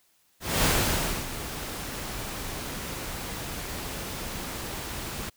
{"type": "noise with ADSR envelope", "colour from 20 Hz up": "pink", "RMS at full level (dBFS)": -22, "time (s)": [0.4, 5.3], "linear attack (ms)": 230, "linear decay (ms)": 630, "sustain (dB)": -13, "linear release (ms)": 13, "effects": ["white hiss -66 dBFS RMS until 5.36 s"]}